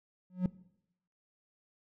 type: tone with exponential growth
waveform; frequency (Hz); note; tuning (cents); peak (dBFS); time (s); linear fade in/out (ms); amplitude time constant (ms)
triangle; 182.4; F#3; -24; -20; 0.3-0.46; 2; 34
effects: noise-tail reverb RT60 0.8 s tail -20 dB re dry